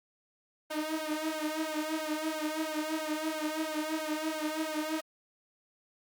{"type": "tone with flanger", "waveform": "sawtooth", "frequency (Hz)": 311.1, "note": "D#4", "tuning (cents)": 0, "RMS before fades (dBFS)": -34, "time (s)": [0.7, 5.01], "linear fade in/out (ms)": 10, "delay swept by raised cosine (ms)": [1.3, 4.7], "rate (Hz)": 3, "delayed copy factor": 0.95, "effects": ["Opus 32 kbps"]}